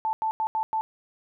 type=tone bursts at uneven times; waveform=sine; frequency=880 Hz; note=A5; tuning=in tune; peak=-23 dBFS; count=5; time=0.05-0.13 / 0.22-0.31 / 0.4-0.47 / 0.55-0.63 / 0.73-0.81 s; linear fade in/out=0 ms; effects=none